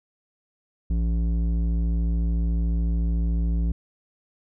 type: tone with low-pass filter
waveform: square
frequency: 56.9 Hz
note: A#1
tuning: 41 cents flat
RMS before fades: -23 dBFS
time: 0.9-3.72 s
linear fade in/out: 5 ms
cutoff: 210 Hz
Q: 0.99
effects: none